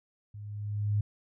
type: tone with level ramp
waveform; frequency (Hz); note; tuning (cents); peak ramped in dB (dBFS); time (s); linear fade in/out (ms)
sine; 103.83; G#2; 0; -41 to -23; 0.34-1.01; 5
effects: none